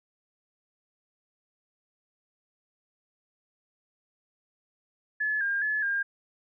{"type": "tone with vibrato", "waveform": "sine", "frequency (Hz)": 1661.2, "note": "G#6", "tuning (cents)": 0, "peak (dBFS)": -25, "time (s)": [5.2, 6.03], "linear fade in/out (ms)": 10, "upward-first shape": "square", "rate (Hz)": 2.4, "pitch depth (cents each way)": 56, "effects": []}